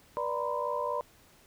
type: tone cluster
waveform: sine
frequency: 484.6 / 589 / 954 / 1018 Hz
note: B4 / D5 / A#5 / C6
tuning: -33 / +5 / +40 / -48 cents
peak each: -36 / -34 / -36 / -34 dBFS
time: 0.17-1.01 s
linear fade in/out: 0 ms
effects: pink hiss -60 dBFS RMS until 1.46 s